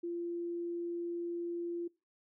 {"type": "tone", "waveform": "sine", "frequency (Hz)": 343.9, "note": "F4", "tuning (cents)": -27, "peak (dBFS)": -35, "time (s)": [0.03, 1.88], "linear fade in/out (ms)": 10, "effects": ["noise-tail reverb RT60 0.3 s tail -24 dB re dry"]}